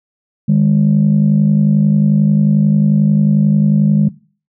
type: tone pair together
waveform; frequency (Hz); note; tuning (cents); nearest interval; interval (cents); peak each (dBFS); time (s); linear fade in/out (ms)
sine; 152.98 / 204.2; D#3 / G#3; -29 / -29; perfect fourth; 500; -10; 0.48-4.09; 10
effects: noise-tail reverb RT60 0.4 s tail -20 dB re dry + tanh soft clip ceiling -3 dBFS